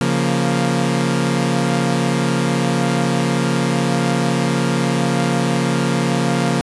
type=chord; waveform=sawtooth; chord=Bb minor; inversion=first; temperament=equal; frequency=138.59 / 174.61 / 233.1 Hz; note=Db3 / F3 / Bb3; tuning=0 / 0 / 0 cents; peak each=-16 dBFS; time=0.01-6.61 s; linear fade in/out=0 ms; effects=resampled to 24000 Hz

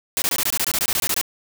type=noise bursts; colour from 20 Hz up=white; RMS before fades=-21 dBFS; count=15; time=0.17-1.213 s; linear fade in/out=0 ms; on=49 ms; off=22 ms; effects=none

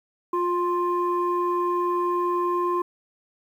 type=tone pair together; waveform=sine; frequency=353.3 / 1049.6 Hz; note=F4 / C6; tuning=+20 / +5 cents; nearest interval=octave + perfect fifth; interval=1885 cents; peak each=-23 / -23 dBFS; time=0.33-2.82 s; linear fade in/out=5 ms; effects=tanh soft clip ceiling -15 dBFS + 9-bit

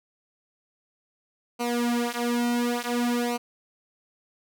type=tone with flanger; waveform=sawtooth; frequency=240 Hz; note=B3; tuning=49 cents flat; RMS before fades=-26 dBFS; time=1.59-3.38 s; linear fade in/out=20 ms; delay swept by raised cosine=0.57 to 5.97 ms; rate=0.56 Hz; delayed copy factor=-0.95; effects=none

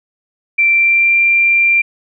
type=tone with pitch glide; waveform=sine; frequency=2349 to 2372 Hz; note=D7 to D7; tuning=0 to +17 cents; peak=-8 dBFS; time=0.58-1.82 s; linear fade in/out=10 ms; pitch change=+17 cents; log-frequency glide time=0.69-1.18 s; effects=none

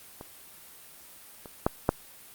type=clicks; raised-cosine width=1 ms; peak=-26 / -27 / -8 / -6 dBFS; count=4; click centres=0.211 / 1.458 / 1.665 / 1.891 s; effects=white hiss -50 dBFS RMS until 2.34 s + Opus 32 kbps

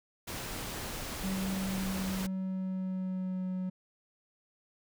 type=noise; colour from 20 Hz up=pink; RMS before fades=-39 dBFS; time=0.27-2.27 s; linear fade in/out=10 ms
type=tone with pitch glide; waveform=triangle; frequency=191.2 to 185.01 Hz; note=G3 to F#3; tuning=-43 to 0 cents; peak=-30 dBFS; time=1.23-3.7 s; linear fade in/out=10 ms; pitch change=-57 cents; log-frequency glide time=1.68-3.47 s
effects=none

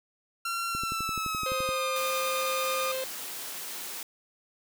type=tone with pitch glide; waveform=sawtooth; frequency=1367 to 1217.9 Hz; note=F6 to D#6; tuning=-37 to -37 cents; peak=-26 dBFS; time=0.45-2.92 s; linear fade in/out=5 ms; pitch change=-200 cents; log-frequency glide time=0.7-1.87 s
type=click train; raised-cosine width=3 ms; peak=-26 dBFS; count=12; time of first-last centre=0.75-1.69 s; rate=11.7 Hz
type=harmonic tone; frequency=523.3 Hz; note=C5; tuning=in tune; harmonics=1 / 2 / 3 / 4 / 5 / 6 / 7 / 8; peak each=-31 / -46 / -47 / -47 / -44 / -46 / -47 / -46 dBFS; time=1.46-3.04 s; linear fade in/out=2 ms
type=high-pass noise; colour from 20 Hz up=white; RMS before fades=-38 dBFS; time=1.96-4.03 s; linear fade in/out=2 ms; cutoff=220 Hz; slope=12 dB/octave
effects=none

